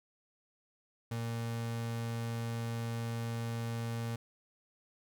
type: tone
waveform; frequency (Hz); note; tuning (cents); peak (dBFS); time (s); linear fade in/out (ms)
35% pulse; 115.9; A#2; -10; -33; 1.11-4.16; 5
effects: none